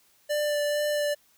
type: tone with vibrato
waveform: square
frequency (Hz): 590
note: D5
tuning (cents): +8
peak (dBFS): -25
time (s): 0.29-1.15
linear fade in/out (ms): 20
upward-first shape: sine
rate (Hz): 2.2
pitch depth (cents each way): 12
effects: white hiss -63 dBFS RMS until 1.37 s